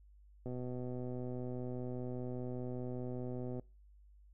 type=click train; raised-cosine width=2 ms; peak=-30 dBFS; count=393; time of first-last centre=0.46-3.596 s; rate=125 Hz; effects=noise-tail reverb RT60 0.3 s tail -24 dB re dry + added 50 Hz sine -58 dBFS peak until 4.33 s